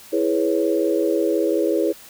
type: chord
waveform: sine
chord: C# minor seventh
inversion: first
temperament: equal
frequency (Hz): 329.6 / 415.3 / 493.9 / 554.4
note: E4 / G#4 / B4 / C#5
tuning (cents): 0 / 0 / 0 / 0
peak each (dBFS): -21 / -22 / -24 / -24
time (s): 0.12-1.93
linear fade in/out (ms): 20
effects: white hiss -44 dBFS RMS until 2.09 s